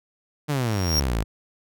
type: exponential sweep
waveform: sawtooth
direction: down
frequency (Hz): 153.8 to 50.1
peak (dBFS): -18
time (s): 0.48-1.24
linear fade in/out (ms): 20
type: tone with exponential growth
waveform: 45% pulse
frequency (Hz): 5588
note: F8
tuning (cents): 0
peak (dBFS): -18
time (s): 0.59-1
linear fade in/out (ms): 5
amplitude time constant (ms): 87
effects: none